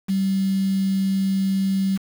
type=tone with quantisation; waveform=sine; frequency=193 Hz; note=G3; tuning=27 cents flat; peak=-18 dBFS; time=0.08-1.98 s; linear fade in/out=20 ms; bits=6; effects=none